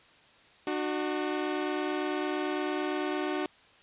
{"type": "tone pair together", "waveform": "sawtooth", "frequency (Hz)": [301.1, 370], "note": ["D4", "F#4"], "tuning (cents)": [43, 0], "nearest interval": "major third", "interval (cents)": 357, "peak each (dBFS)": -28, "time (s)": [0.67, 3.46], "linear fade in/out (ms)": 2, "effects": ["white hiss -58 dBFS RMS until 3.82 s", "resampled to 8000 Hz"]}